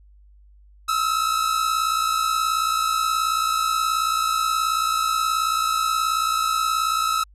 45% pulse tone pair together, 1287 / 1345.6 Hz, E6 / E6, -42 / +35 cents, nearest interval minor second, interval 77 cents, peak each -21 / -25 dBFS, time 0.88-7.24 s, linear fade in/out 10 ms, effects added 50 Hz sine -48 dBFS peak until 7.34 s + resampled to 32000 Hz

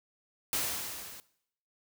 white noise with level ramp, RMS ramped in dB -30 to -48 dBFS, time 0.53-1.2 s, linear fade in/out 0 ms, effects noise-tail reverb RT60 0.7 s tail -19 dB re dry

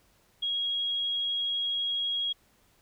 sine tone, 3296 Hz, G#7, 14 cents flat, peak -27 dBFS, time 0.42-2.33 s, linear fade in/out 10 ms, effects pink hiss -65 dBFS RMS until 2.81 s

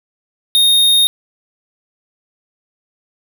square tone, 3700 Hz, A#7, 14 cents flat, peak -9 dBFS, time 0.55-1.07 s, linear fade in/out 0 ms, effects none

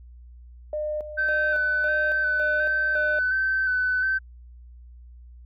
sine tone with tremolo, 605 Hz, D#5, 49 cents flat, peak -25 dBFS, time 0.73-3.19 s, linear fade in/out 2 ms, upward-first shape square, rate 1.8 Hz, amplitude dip 65%
sine tone with vibrato, 1525 Hz, G6, 48 cents flat, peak -20 dBFS, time 1.17-4.19 s, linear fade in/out 20 ms, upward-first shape square, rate 1.4 Hz, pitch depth 22 cents each way
effects tanh soft clip ceiling -15 dBFS + added 60 Hz sine -43 dBFS peak until 5.45 s

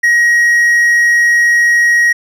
triangle tone, 1893 Hz, A#6, 26 cents sharp, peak -5 dBFS, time 0.03-2.13 s, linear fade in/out 10 ms, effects none

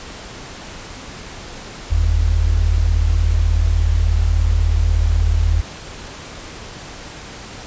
sine tone pair together, 44.5 / 81 Hz, F1 / E2, +33 / -30 cents, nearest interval minor seventh, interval 1037 cents, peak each -15 dBFS, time 1.9-5.62 s, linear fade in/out 20 ms, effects pink hiss -34 dBFS RMS until 7.66 s + resampled to 16000 Hz

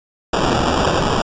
violet noise with sample-and-hold, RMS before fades -17 dBFS, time 0.33-1.22 s, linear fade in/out 5 ms, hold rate 2100 Hz, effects resampled to 16000 Hz

